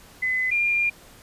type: tone pair in turn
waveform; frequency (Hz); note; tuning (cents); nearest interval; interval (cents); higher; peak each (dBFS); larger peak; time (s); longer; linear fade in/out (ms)
sine; 2025 / 2402; B6 / D7; +43 / +38; minor third; 295; second; -21 / -19; second; 0.22-0.51 / 0.51-0.9; second; 10
effects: pink hiss -49 dBFS RMS until 1.22 s + resampled to 32000 Hz